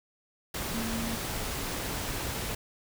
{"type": "tone in noise", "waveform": "sine", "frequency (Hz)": 227.2, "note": "A#3", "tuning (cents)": -44, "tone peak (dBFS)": -33, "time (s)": [0.74, 1.16], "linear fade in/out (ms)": 5, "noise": "pink", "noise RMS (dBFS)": -34, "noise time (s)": [0.54, 2.55], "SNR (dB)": -2, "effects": []}